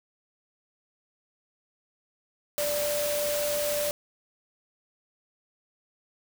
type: tone in noise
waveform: sine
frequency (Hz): 587.3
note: D5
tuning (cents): 0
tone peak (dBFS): -27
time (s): 2.58-3.91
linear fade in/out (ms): 0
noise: white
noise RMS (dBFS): -32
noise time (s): 2.58-3.91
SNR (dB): +2
effects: none